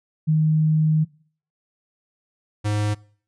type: tone pair in turn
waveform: sine / square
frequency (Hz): 155.9 / 104.77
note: D#3 / G#2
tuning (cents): +4 / +16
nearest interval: perfect fifth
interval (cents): 688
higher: first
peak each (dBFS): -15 / -21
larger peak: first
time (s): 0.27-1.05 / 2.64-2.95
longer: first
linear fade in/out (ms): 20
effects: noise-tail reverb RT60 0.5 s tail -23 dB re dry + resampled to 24000 Hz